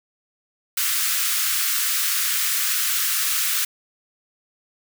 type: high-pass noise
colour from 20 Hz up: white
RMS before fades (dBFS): -22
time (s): 0.77-3.65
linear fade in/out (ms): 5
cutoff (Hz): 1200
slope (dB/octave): 48
effects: none